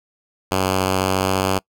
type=tone with pitch glide; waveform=5% pulse; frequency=94.4 to 95.22 Hz; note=F#2 to G2; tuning=+35 to -50 cents; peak=-6 dBFS; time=0.51-1.59 s; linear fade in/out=10 ms; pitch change=+15 cents; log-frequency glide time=1.02-1.47 s; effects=noise-tail reverb RT60 0.1 s tail -25 dB re dry